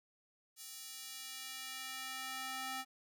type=tone with high-pass filter sweep; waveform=square; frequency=261.6 Hz; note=C4; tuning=in tune; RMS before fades=-45 dBFS; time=0.56-2.85 s; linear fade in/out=50 ms; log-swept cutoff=5900 to 840 Hz; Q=0.74; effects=none